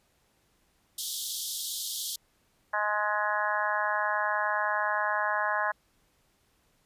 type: high-pass noise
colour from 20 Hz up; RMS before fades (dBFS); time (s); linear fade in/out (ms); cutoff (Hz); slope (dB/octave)
pink; -34; 0.98-2.16; 5; 3200; 96
type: harmonic tone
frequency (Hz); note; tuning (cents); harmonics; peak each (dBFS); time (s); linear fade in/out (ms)
209.8; G#3; +18; 3 / 4 / 5 / 6 / 7 / 8 / 9; -34 / -33 / -31 / -38 / -35 / -31 / -41; 2.73-5.72; 10
effects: pink hiss -69 dBFS RMS until 6.85 s + resampled to 32000 Hz